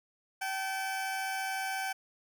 20% pulse tone pair together, 768.8 / 863 Hz, G5 / A5, -34 / -34 cents, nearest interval major second, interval 200 cents, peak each -28 / -39 dBFS, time 0.41-1.93 s, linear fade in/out 10 ms, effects none

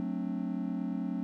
triangle chord, D dominant seventh, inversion first, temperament just, 183.54 / 220.2 / 264.3 / 293.7 Hz, F#3 / A3 / C4 / D4, -14 / +2 / +18 / 0 cents, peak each -34 / -35 / -34 / -38 dBFS, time 0-1.23 s, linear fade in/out 0 ms, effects none

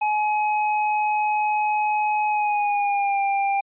square tone with pitch glide, 846 to 793.9 Hz, G#5 to G5, +32 to +22 cents, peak -20 dBFS, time 0.01-3.61 s, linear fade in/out 10 ms, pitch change -110 cents, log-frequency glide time 2.29-3.2 s, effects resampled to 8000 Hz

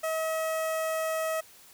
sawtooth tone with notch filter, 640 Hz, D#5, 49 cents sharp, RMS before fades -30 dBFS, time 0.03-1.41 s, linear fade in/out 10 ms, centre 4100 Hz, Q 1.1, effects white hiss -54 dBFS RMS until 1.73 s

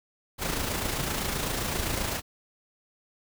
pink noise with amplitude modulation, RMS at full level -28 dBFS, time 0.38-2.22 s, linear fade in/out 50 ms, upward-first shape sine, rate 27.7 Hz, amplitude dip 45%, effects none

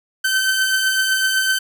sawtooth beating tone pair, 1532 / 1539.9 Hz, G6 / G6, -40 / -31 cents, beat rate 7.9 Hz, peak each -21 / -13 dBFS, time 0.24-1.59 s, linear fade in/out 10 ms, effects none

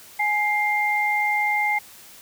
sine tone pair together, 836.3 / 2100 Hz, G#5 / C7, +12 / +6 cents, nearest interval octave + major third, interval 1594 cents, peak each -23 / -21 dBFS, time 0.19-1.79 s, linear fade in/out 10 ms, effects white hiss -46 dBFS RMS until 2.21 s

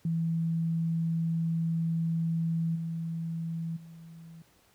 sine tone with level steps, 164.81 Hz, E3, in tune, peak -26 / -31 / -45 dBFS, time 0.05-4.42 s, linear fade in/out 2 ms, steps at 2.75 / 3.76 s, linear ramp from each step 10 ms, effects pink hiss -64 dBFS RMS until 4.74 s + high-pass 60 Hz 12 dB/octave

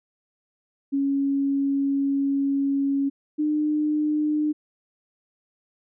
sine tone pair in turn, 277.2 / 302 Hz, C#4 / D4, 0 / +48 cents, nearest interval minor second, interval 148 cents, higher second, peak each -20 dBFS, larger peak neither, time 0.92-3.1 / 3.38-4.53 s, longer first, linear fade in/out 20 ms, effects none

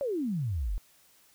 sine exponential sweep, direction down, 587.3 to 38.89 Hz, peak -28 dBFS, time 0.01-0.78 s, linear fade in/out 0 ms, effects white hiss -62 dBFS RMS until 1.34 s

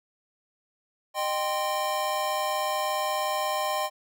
square chord, C minor, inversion first, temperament equal with one note detuned, 612.6 / 784 / 1046.5 Hz, Eb5 / G5 / C6, -27 / 0 / 0 cents, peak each -31 dBFS, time 1.14-3.9 s, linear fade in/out 50 ms, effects none

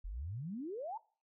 sine exponential sweep, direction up, 39.48 to 942 Hz, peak -39 dBFS, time 0.04-0.98 s, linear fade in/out 10 ms, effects noise-tail reverb RT60 0.4 s tail -21 dB re dry

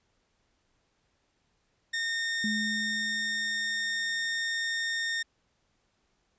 sawtooth tone, 1831 Hz, A#6, 32 cents flat, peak -25 dBFS, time 1.93-5.23 s, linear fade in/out 10 ms
sine tone with exponential decay, 213.3 Hz, G#3, 46 cents sharp, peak -28 dBFS, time 2.44-4.42 s, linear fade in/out 2 ms, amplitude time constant 430 ms
effects pink hiss -73 dBFS RMS until 6.38 s + resampled to 16000 Hz

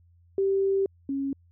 sine tone pair in turn, 390 / 274.7 Hz, G4 / C#4, -9 / -16 cents, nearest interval tritone, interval 607 cents, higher first, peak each -21 / -26 dBFS, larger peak first, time 0.38-0.86 / 1.09-1.33 s, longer first, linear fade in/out 2 ms, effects added 86 Hz sine -56 dBFS peak until 1.51 s

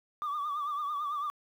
sine tone with vibrato, 1174.7 Hz, D6, in tune, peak -29 dBFS, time 0.22-1.3 s, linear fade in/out 0 ms, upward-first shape triangle, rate 9 Hz, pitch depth 88 cents each way, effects tanh soft clip ceiling -29 dBFS + 10-bit

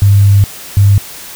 sine tone pair in turn, 100.1 / 100.1 Hz, G2 / G2, +37 / +37 cents, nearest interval unison, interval 0 cents, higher neither, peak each -3 dBFS, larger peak neither, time 0.02-0.44 / 0.77-0.98 s, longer first, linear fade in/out 0 ms, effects white hiss -29 dBFS RMS until 1.35 s

